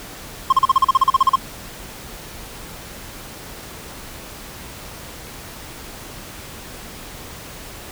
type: tone bursts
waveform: triangle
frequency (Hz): 1063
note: C6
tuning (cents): +27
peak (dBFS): -7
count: 14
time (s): 0.5-1.358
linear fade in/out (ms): 5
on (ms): 26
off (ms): 38
effects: pink hiss -36 dBFS RMS until 7.91 s